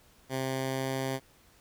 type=tone with pitch glide; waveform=10% pulse; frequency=132 to 132.92 Hz; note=C3 to C3; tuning=+16 to +28 cents; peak=-22 dBFS; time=0.29-1.2 s; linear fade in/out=50 ms; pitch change=+12 cents; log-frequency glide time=0.41-0.9 s; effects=pink hiss -61 dBFS RMS until 1.6 s